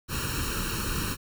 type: noise with comb filter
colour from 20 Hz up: pink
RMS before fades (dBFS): -30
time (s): 0.08-1.17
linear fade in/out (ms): 50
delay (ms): 0.72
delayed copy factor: +1
effects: none